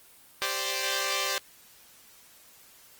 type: chord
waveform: 5% pulse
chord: G suspended fourth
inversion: none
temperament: equal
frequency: 392 / 523.3 / 587.3 Hz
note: G4 / C5 / D5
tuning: 0 / 0 / 0 cents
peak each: -22 / -19 / -20 dBFS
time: 0.42-1.38 s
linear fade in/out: 0 ms
effects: white hiss -55 dBFS RMS until 2.99 s + Opus 24 kbps